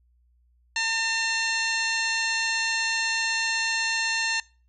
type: harmonic tone with a mistuned harmonic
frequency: 904 Hz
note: A5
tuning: 47 cents sharp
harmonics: 1 / 2 / 3 / 4 / 5 / 6 / 7 / 8 / 9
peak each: -34 / -28 / -29 / -37 / -30 / -39 / -36 / -39 / -45 dBFS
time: 0.76-4.4 s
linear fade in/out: 2 ms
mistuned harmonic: 5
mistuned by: -120 cents
effects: noise-tail reverb RT60 0.4 s tail -24 dB re dry + added 60 Hz sine -60 dBFS peak until 4.68 s